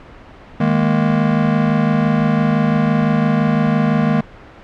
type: chord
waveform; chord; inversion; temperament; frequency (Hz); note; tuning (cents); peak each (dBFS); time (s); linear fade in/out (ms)
square; D# suspended fourth; none; just; 155.56 / 207.4 / 233.3; D#3 / G#3 / A#3; 0 / -2 / +2; -18; 0.6-4.21; 5
effects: pink hiss -39 dBFS RMS until 4.63 s + low-pass 2000 Hz 12 dB/octave